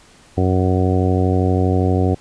harmonic tone, 92.5 Hz, F#2, in tune, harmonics 1 / 2 / 3 / 4 / 5 / 6 / 7 / 8, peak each -16 / -22 / -21 / -23 / -24 / -29 / -30 / -26 dBFS, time 0.37-2.15 s, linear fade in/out 10 ms, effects pink hiss -48 dBFS RMS until 2.2 s + resampled to 22050 Hz

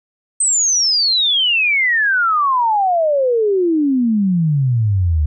sine exponential sweep, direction down, 8372 to 72.6 Hz, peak -12 dBFS, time 0.4-5.26 s, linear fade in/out 5 ms, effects none

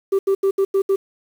sine tone bursts at uneven times, 390 Hz, G4, 9 cents flat, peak -11 dBFS, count 6, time 0.12-0.19 / 0.27-0.35 / 0.43-0.51 / 0.58-0.65 / 0.74-0.82 / 0.89-0.96 s, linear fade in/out 10 ms, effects tanh soft clip ceiling -13 dBFS + 7-bit

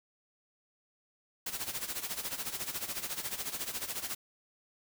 white noise with tremolo, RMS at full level -35 dBFS, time 1.46-4.15 s, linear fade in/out 5 ms, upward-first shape sine, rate 14 Hz, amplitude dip 75%, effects none

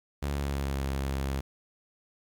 sawtooth tone with pitch glide, 71 to 67.91 Hz, C#2 to C#2, +42 to -35 cents, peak -25 dBFS, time 0.22-1.41 s, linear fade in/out 10 ms, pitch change -77 cents, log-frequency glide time 0.32-0.81 s, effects 10-bit

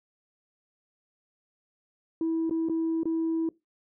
sine tone with dropouts, 326.2 Hz, E4, 18 cents flat, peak -23 dBFS, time 2.21-3.49 s, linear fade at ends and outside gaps 2 ms, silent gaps 2.496-2.509 / 2.687-2.696 / 3.033-3.055 s, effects noise-tail reverb RT60 0.2 s tail -21 dB re dry + tanh soft clip ceiling -22 dBFS

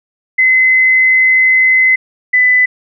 sine tone pair in turn, 2043 / 2001 Hz, C7 / B6, -42 / +22 cents, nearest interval unison, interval 36 cents, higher first, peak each -6 dBFS, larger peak neither, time 0.38-1.96 / 2.33-2.66 s, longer first, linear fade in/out 10 ms, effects none

